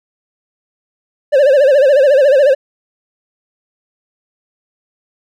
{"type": "tone with vibrato", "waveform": "triangle", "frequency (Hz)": 554.4, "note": "C#5", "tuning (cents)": 0, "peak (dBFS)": -4, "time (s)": [1.32, 2.55], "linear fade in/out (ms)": 20, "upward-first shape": "sine", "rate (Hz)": 14, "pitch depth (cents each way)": 130, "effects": []}